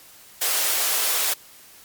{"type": "high-pass noise", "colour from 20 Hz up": "white", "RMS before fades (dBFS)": -22, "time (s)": [0.41, 1.34], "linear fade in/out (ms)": 10, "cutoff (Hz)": 400, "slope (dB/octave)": 24, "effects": ["white hiss -48 dBFS RMS until 1.84 s", "MP3 96 kbps"]}